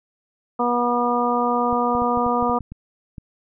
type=harmonic tone; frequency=242 Hz; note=B3; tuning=35 cents flat; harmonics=1 / 2 / 3 / 4 / 5; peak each=-24 / -24 / -24 / -24 / -24 dBFS; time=0.59-2.59 s; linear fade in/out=10 ms
type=clicks; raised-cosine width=5 ms; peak=-22 dBFS; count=10; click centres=1.728 / 1.951 / 2.02 / 2.174 / 2.264 / 2.426 / 2.497 / 2.607 / 2.72 / 3.182 s
effects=none